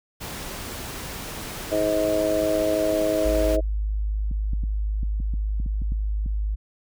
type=noise; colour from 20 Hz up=pink; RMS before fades=-34 dBFS; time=0.2-3.57 s; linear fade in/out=20 ms
type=harmonic tone; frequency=105.6 Hz; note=G#2; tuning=29 cents sharp; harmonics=3 / 4 / 5 / 6; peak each=-26 / -30 / -27 / -22 dBFS; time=1.71-3.61 s; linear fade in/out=20 ms
type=tone; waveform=sine; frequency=51.91 Hz; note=G#1; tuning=in tune; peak=-22 dBFS; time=3.24-6.56 s; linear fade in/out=20 ms
type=clicks; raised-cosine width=5 ms; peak=-21 dBFS; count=11; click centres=4.313 / 4.534 / 4.637 / 5.032 / 5.202 / 5.339 / 5.6 / 5.662 / 5.819 / 5.921 / 6.262 s
effects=none